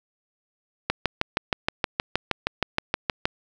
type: click train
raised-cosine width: 0.3 ms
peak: -5 dBFS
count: 16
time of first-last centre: 0.9-3.255 s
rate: 6.37 Hz
effects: none

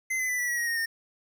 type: tone with pitch steps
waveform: square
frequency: 2061 / 2026 / 1990.8 / 1956.6 / 1923 / 1889.9 / 1857.5 / 1825.6 Hz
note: C7 / B6 / B6 / B6 / B6 / A#6 / A#6 / A#6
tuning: -27 / +44 / +13 / -17 / -47 / +23 / -7 / -37 cents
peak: -27 dBFS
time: 0.1-0.86 s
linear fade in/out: 10 ms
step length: 95 ms
effects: none

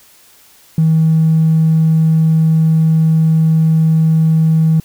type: tone with tanh clipping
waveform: triangle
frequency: 160 Hz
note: D#3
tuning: 49 cents sharp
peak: -7 dBFS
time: 0.78-4.8 s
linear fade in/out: 2 ms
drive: 1 dB
effects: white hiss -46 dBFS RMS until 4.84 s

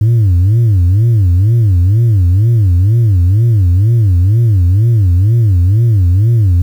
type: tone with vibrato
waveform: sine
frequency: 101.4 Hz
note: G#2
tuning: 41 cents flat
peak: -3 dBFS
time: 0.01-6.62 s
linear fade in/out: 5 ms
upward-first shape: sine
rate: 2.1 Hz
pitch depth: 270 cents each way
effects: tanh soft clip ceiling -5 dBFS + 7-bit

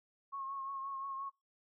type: tone with vibrato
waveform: sine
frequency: 1089 Hz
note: C#6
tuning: 31 cents flat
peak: -39 dBFS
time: 0.32-1.3 s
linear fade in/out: 20 ms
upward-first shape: triangle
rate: 5.7 Hz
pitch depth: 37 cents each way
effects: noise-tail reverb RT60 0.2 s tail -20 dB re dry

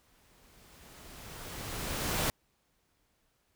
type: noise with exponential growth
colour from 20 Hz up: pink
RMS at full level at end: -29 dBFS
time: 0-2.3 s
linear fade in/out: 0 ms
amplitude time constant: 500 ms
effects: pink hiss -74 dBFS RMS until 3.55 s

